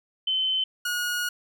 sine / sawtooth tone pair in turn, 3063 / 1445.5 Hz, G7 / F#6, -41 / -41 cents, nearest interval octave + minor second, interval 1300 cents, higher first, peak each -22 dBFS, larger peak neither, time 0.27-0.64 / 0.85-1.29 s, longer second, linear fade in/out 5 ms, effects none

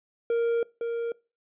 triangle tone pair in turn, 466.2 / 466.2 Hz, A#4 / A#4, 0 / 0 cents, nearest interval unison, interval 0 cents, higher neither, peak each -20 / -25 dBFS, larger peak first, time 0.3-0.63 / 0.81-1.12 s, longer first, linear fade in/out 2 ms, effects noise-tail reverb RT60 0.3 s tail -23 dB re dry + resampled to 8000 Hz

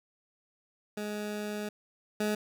20% pulse tone pair in turn, 209.3 / 211 Hz, G#3 / G#3, +14 / +28 cents, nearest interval unison, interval 14 cents, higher second, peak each -29 / -23 dBFS, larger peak second, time 0.97-1.69 / 2.2-2.35 s, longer first, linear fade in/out 5 ms, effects none

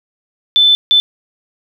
sine tone bursts at uneven times, 3520 Hz, A7, in tune, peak -6 dBFS, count 2, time 0.56-0.75 / 0.91-1 s, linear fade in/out 0 ms, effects 7-bit

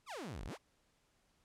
sawtooth exponential two-way sweep, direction down then up, 1368 to 34.34 to 1368 Hz, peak -39 dBFS, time 0.06-0.58 s, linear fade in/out 50 ms, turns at 0.45 s, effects pink hiss -75 dBFS RMS until 1.44 s + low-pass 10000 Hz 12 dB/octave

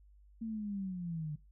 sine linear sweep, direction down, 228.8 to 146.83 Hz, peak -36 dBFS, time 0.41-1.36 s, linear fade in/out 10 ms, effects noise-tail reverb RT60 0.2 s tail -18 dB re dry + added 50 Hz sine -58 dBFS peak until 1.51 s

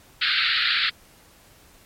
white band-pass noise, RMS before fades -22 dBFS, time 0.21-0.9 s, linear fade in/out 10 ms, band 1300 to 4500 Hz, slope 96 dB/octave, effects pink hiss -53 dBFS RMS until 1.85 s + MP3 64 kbps

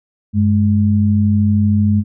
sine tone pair together, 97 / 209.9 Hz, G2 / G#3, -18 / +19 cents, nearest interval octave + minor second, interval 1337 cents, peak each -13 dBFS, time 0.33-2.04 s, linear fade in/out 50 ms, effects none

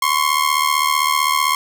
sawtooth ring-modulated tone, 1070 Hz, C6, 38 cents sharp, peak -8 dBFS, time 0.02-1.55 s, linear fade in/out 2 ms, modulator 37.8 Hz, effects none

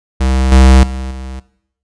square tone with level steps, 65.2 Hz, C2, 5 cents flat, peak -11 / -4 / -21 / -25 dBFS, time 0.2-1.4 s, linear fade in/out 10 ms, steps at 0.52 / 0.83 / 1.11 s, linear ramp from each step 2 ms, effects noise-tail reverb RT60 0.7 s tail -18 dB re dry + resampled to 22050 Hz

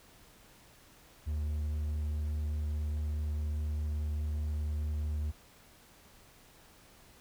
triangle tone, 75.4 Hz, D2, 46 cents sharp, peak -29 dBFS, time 1.26-5.32 s, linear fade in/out 20 ms, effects pink hiss -59 dBFS RMS until 7.2 s

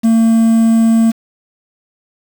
triangle tone with quantisation, 226.3 Hz, A3, 49 cents sharp, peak -5 dBFS, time 0.03-1.12 s, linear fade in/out 20 ms, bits 5, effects none

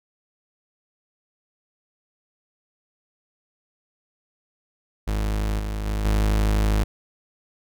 40% pulse tone with level steps, 52.2 Hz, G#1, 10 cents sharp, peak -21 / -25 / -22 / -17 dBFS, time 5.07-6.84 s, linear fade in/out 10 ms, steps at 5.59 / 5.86 / 6.05 s, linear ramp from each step 2 ms, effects none

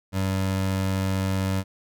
25% pulse tone, 95.6 Hz, G2, 43 cents flat, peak -19 dBFS, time 0.12-1.64 s, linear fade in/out 50 ms, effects none

